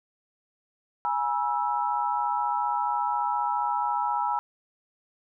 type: chord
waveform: sine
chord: E major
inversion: first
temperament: equal with one note detuned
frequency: 830.6 / 965.2 / 1318.5 Hz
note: G#5 / B5 / E6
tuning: 0 / -40 / 0 cents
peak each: -28 / -27 / -31 dBFS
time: 1.05-4.39 s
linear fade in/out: 0 ms
effects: none